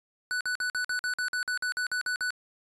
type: tone bursts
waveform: square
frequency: 1487 Hz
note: F#6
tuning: 8 cents sharp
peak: -28 dBFS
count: 14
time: 0.31-2.305 s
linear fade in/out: 0 ms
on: 97 ms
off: 49 ms
effects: resampled to 22050 Hz